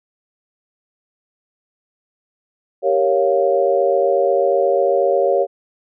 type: chord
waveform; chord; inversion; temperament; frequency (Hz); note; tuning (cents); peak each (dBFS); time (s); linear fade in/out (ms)
sine; G half-diminished seventh; none; equal; 392 / 466.2 / 554.4 / 698.5; G4 / Bb4 / Db5 / F5; 0 / 0 / 0 / 0; -19 / -20 / -16 / -21; 2.82-5.47; 50
effects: none